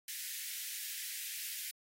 white high-pass noise, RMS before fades -42 dBFS, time 0.08-1.71 s, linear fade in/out 2 ms, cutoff 1700 Hz, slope 48 dB/octave, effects AAC 48 kbps

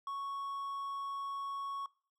triangle tone, 1108.7 Hz, C#6, in tune, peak -35 dBFS, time 0.07-1.86 s, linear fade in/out 2 ms, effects noise-tail reverb RT60 0.5 s tail -24 dB re dry

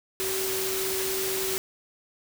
sine tone in noise, 381.6 Hz, G4, 47 cents flat, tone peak -30 dBFS, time 0.2-1.58 s, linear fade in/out 0 ms, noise white, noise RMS -30 dBFS, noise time 0.2-1.58 s, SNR -3 dB, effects none

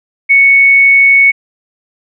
sine tone, 2217 Hz, C#7, in tune, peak -3 dBFS, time 0.29-1.32 s, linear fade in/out 20 ms, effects none

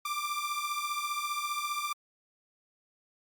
sawtooth beating tone pair, 1174.7 / 1189.7 Hz, D6 / D6, 0 / +22 cents, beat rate 15 Hz, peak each -31 dBFS, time 0.05-1.93 s, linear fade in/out 5 ms, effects Opus 48 kbps

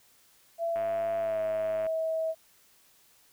sine tone with pitch glide, 671 to 644.4 Hz, E5 to E5, +31 to -39 cents, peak -27 dBFS, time 0.58-2.35 s, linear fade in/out 50 ms, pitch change -70 cents, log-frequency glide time 1.19-1.4 s
click train, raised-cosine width 0.5 ms, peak -28 dBFS, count 116, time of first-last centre 0.76-1.866 s, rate 104 Hz
effects white hiss -62 dBFS RMS until 3.32 s

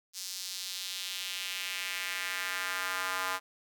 square tone with high-pass filter sweep, 93.3 Hz, F#2, 15 cents sharp, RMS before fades -36 dBFS, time 0.13-3.4 s, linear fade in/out 50 ms, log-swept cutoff 5300 to 1100 Hz, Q 1.8, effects none

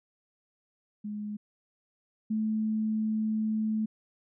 sine tone pair in turn, 209.3 / 217.4 Hz, G#3 / A3, +14 / -21 cents, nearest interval minor second, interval 65 cents, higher second, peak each -33 / -26 dBFS, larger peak second, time 1.04-1.37 / 2.3-3.86 s, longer second, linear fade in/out 10 ms, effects none

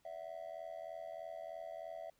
triangle tone with amplitude modulation, 659.3 Hz, E5, in tune, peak -37 dBFS, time 0.05-2.1 s, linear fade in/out 5 ms, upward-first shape sine, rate 83.2 Hz, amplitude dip 100%, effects tanh soft clip ceiling -35 dBFS + pink hiss -75 dBFS RMS until 2.19 s

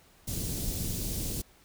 pink band-stop noise, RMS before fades -33 dBFS, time 0.27-1.42 s, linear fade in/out 10 ms, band 300 to 5500 Hz, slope 12 dB/octave, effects pink hiss -60 dBFS RMS until 1.64 s

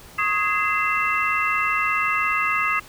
sine tone cluster, 1098 / 1255 / 1662 / 2065 / 2689 Hz, C#6 / D#6 / G#6 / C7 / E7, -17 / +15 / +1 / -23 / +34 cents, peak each -30 / -23 / -29 / -24 / -26 dBFS, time 0.18-2.8 s, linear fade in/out 10 ms, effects pink hiss -45 dBFS RMS until 2.88 s

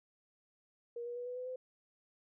sine tone with pitch steps, 473.6 / 480.8 / 488 / 495.4 / 502.9 / 510.5 Hz, A#4 / B4 / B4 / B4 / B4 / C5, +27 / -46 / -21 / +5 / +31 / -43 cents, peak -39 dBFS, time 0.96-1.56 s, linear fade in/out 5 ms, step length 100 ms, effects none

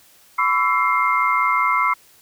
sine tone cluster, 1007 / 1132 / 1327 / 2112 Hz, B5 / C#6 / E6 / C7, +33 / +36 / +11 / +16 cents, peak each -21 dBFS, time 0.38-1.94 s, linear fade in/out 10 ms, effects white hiss -52 dBFS RMS until 2.21 s

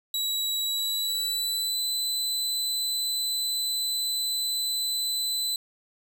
sawtooth tone with pitch glide, 3893 to 4014 Hz, B7 to B7, -26 to +27 cents, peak -23 dBFS, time 0.14-5.56 s, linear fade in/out 2 ms, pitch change +53 cents, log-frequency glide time 0.65-1.87 s, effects none

